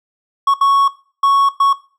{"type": "tone bursts at uneven times", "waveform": "triangle", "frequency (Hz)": 1108.7, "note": "C#6", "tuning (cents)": 0, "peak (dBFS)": -7, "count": 4, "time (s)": [[0.47, 0.54], [0.61, 0.88], [1.23, 1.49], [1.6, 1.73]], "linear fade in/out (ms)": 5, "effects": ["noise-tail reverb RT60 0.4 s tail -18 dB re dry"]}